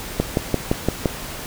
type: click train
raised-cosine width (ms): 2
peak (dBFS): -3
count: 6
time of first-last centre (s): 0.2-1.058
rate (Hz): 5.83
effects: pink hiss -32 dBFS RMS until 1.46 s